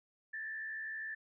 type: tone with frequency modulation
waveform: sine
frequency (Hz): 1760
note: A6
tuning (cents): 0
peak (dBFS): -39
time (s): 0.33-1.15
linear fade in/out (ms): 10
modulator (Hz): 72.6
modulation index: 0.65
effects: none